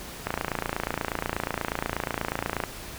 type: click train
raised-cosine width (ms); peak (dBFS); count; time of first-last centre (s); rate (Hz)
0.5; -11; 68; 0.27-2.637; 28.3
effects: pink hiss -40 dBFS RMS until 2.98 s